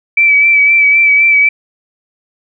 sine tone with vibrato, 2309 Hz, D7, 30 cents flat, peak -5 dBFS, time 0.17-1.49 s, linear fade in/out 5 ms, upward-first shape sine, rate 3.9 Hz, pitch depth 30 cents each way, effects none

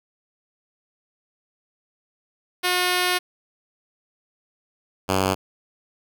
5% pulse tone pair in turn, 360 / 95.13 Hz, F#4 / F#2, -47 / +49 cents, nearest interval octave + major seventh, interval 2304 cents, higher first, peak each -8 dBFS, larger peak neither, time 2.63-3.19 / 5.08-5.35 s, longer first, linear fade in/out 20 ms, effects none

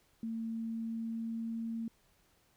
sine tone with pitch glide, 226.1 to 227.7 Hz, A3 to A#3, +47 to -40 cents, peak -35 dBFS, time 0.23-1.88 s, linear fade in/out 2 ms, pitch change +13 cents, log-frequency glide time 0.47-1.51 s, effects pink hiss -70 dBFS RMS until 2.56 s

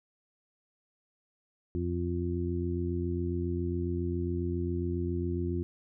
harmonic tone, 87.31 Hz, F2, in tune, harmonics 1 / 2 / 3 / 4, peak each -32 / -37 / -37 / -34 dBFS, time 1.75-5.63 s, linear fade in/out 0 ms, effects none

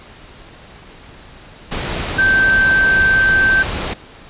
sine tone in noise, 1555 Hz, G6, 14 cents flat, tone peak -10 dBFS, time 2.18-3.63 s, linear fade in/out 10 ms, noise pink, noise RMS -22 dBFS, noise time 1.71-3.94 s, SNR +9 dB, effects pink hiss -40 dBFS RMS until 4.29 s + resampled to 8000 Hz

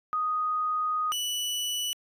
sine / sawtooth tone pair in turn, 1244.5 / 2960 Hz, D#6 / F#7, 0 / 0 cents, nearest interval octave + minor third, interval 1500 cents, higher second, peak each -25 dBFS, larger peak neither, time 0.13-1.12 / 1.12-1.93 s, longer first, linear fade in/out 0 ms, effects resampled to 32000 Hz

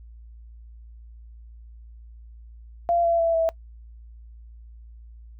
sine tone with pitch steps, 687 / 676.4 / 665.9 / 655.6 Hz, F5 / E5 / E5 / E5, -29 / +44 / +17 / -10 cents, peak -18 dBFS, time 2.89-3.49 s, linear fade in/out 0 ms, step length 150 ms, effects noise-tail reverb RT60 0.1 s tail -22 dB re dry + added 57 Hz sine -42 dBFS peak until 5.39 s

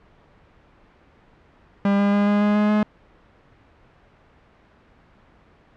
45% pulse tone with pitch steps, 200 / 201.9 / 203.7 / 205.6 / 207.5 / 209.5 / 211.4 Hz, G3 / G#3 / G#3 / G#3 / G#3 / G#3 / G#3, +35 / -49 / -33 / -17 / -1 / +15 / +31 cents, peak -16 dBFS, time 1.85-2.83 s, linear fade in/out 2 ms, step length 140 ms, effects pink hiss -54 dBFS RMS until 5.76 s + low-pass 2000 Hz 12 dB/octave

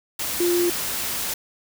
sine tone in noise, 349.2 Hz, F4, in tune, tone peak -18 dBFS, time 0.4-0.7 s, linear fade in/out 5 ms, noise white, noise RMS -27 dBFS, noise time 0.19-1.34 s, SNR +6 dB, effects none

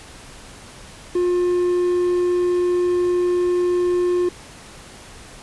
triangle tone, 355.8 Hz, F4, 32 cents sharp, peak -14 dBFS, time 1.15-4.29 s, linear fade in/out 5 ms, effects pink hiss -41 dBFS RMS until 5.42 s + resampled to 24000 Hz

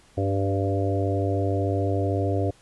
harmonic tone with a mistuned harmonic, 98 Hz, G2, in tune, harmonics 1 / 3 / 4 / 5 / 6 / 7, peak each -24 / -29 / -30 / -31 / -32 / -32 dBFS, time 0.17-2.51 s, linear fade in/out 10 ms, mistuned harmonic 5, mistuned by +16 cents, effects pink hiss -56 dBFS RMS until 2.61 s + resampled to 24000 Hz

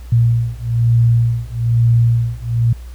sine beating tone pair, 116.54 / 117.64 Hz, A#2 / A#2, 0 / +16 cents, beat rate 1.1 Hz, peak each -14 dBFS, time 0.12-2.73 s, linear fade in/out 5 ms, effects added 60 Hz sine -29 dBFS peak until 2.94 s + pink hiss -47 dBFS RMS until 2.94 s

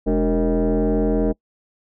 sine tone with frequency modulation, 125.7 Hz, B2, 31 cents sharp, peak -14 dBFS, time 0.06-1.33 s, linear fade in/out 20 ms, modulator 168 Hz, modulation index 2.6, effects noise-tail reverb RT60 0.1 s tail -26 dB re dry + tanh soft clip ceiling -13 dBFS

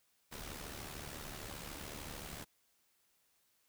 pink noise with amplitude modulation, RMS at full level -44 dBFS, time 0.31-2.45 s, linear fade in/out 20 ms, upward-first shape sine, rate 73.4 Hz, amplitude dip 60%, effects white hiss -75 dBFS RMS until 3.68 s

